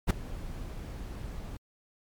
brown noise with ADSR envelope, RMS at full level -18 dBFS, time 0.07-1.57 s, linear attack 35 ms, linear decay 5 ms, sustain -21 dB, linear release 6 ms, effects MP3 96 kbps

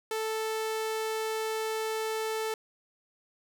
sawtooth tone, 440 Hz, A4, in tune, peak -26 dBFS, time 0.11-2.54 s, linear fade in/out 2 ms, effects none

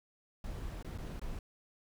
brown noise with dropouts, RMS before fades -41 dBFS, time 0.44-1.39 s, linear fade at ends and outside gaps 2 ms, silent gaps 0.827-0.846 / 0.978-0.984 / 1.196-1.215 s, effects none

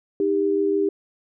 sine tone pair together, 311.1 / 397.5 Hz, D#4 / G4, 0 / +24 cents, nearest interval major third, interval 424 cents, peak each -24 / -19 dBFS, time 0.2-0.89 s, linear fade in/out 2 ms, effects none

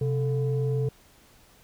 sine tone pair together, 130.81 / 440 Hz, C3 / A4, 0 / 0 cents, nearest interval octave + major sixth, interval 2100 cents, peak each -23 / -28 dBFS, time 0.01-0.89 s, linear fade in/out 5 ms, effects tanh soft clip ceiling -18 dBFS + pink hiss -57 dBFS RMS until 1.63 s

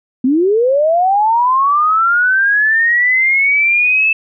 sine linear sweep, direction up, 243.3 to 2637 Hz, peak -9 dBFS, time 0.24-4.13 s, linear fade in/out 5 ms, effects none

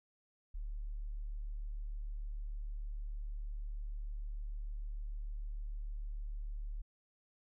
sine tone, 36.71 Hz, D1, in tune, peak -38 dBFS, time 0.54-6.82 s, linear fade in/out 10 ms, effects none

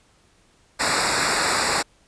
pink noise with comb filter, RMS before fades -21 dBFS, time 0.79-1.83 s, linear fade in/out 20 ms, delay 0.32 ms, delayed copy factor -0.95, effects pink hiss -59 dBFS RMS until 2.07 s + resampled to 22050 Hz

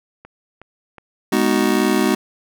click train, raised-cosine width 0.5 ms, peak -24 dBFS, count 4, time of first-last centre 0.25-1.349 s, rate 2.73 Hz
square chord, G# minor seventh, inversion none, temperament just, 207.7 / 249.2 / 311.5 / 373.8 Hz, G#3 / B3 / D#4 / F#4, 0 / +16 / +2 / +18 cents, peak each -21 dBFS, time 1.32-2.15 s, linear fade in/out 5 ms
effects none

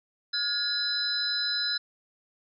sine tone cluster, 1427 / 1681 / 4024 / 5100 Hz, F6 / G#6 / B7 / D#8, +37 / +20 / +32 / +42 cents, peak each -35 / -36 / -28 / -32 dBFS, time 0.33-1.78 s, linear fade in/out 10 ms, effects none

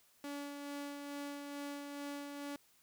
sawtooth tone with tremolo, 285.7 Hz, D4, 48 cents flat, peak -37 dBFS, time 0.24-2.56 s, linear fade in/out 2 ms, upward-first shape sine, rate 2.3 Hz, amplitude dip 35%, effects white hiss -69 dBFS RMS until 2.82 s

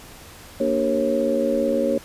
harmonic tone with a mistuned harmonic, 77.78 Hz, D#2, in tune, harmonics 3 / 4 / 5 / 6 / 7, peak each -25 / -26 / -28 / -28 / -21 dBFS, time 0.6-1.98 s, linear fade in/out 5 ms, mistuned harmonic 4, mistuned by -100 cents, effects pink hiss -43 dBFS RMS until 2.04 s + resampled to 32000 Hz

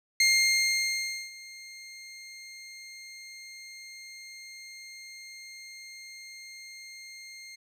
20% pulse tone with ADSR envelope, 2118 Hz, C7, 21 cents sharp, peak -14 dBFS, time 0.2-7.56 s, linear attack 3 ms, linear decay 1100 ms, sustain -24 dB, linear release 13 ms, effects low-pass 11000 Hz 12 dB/octave

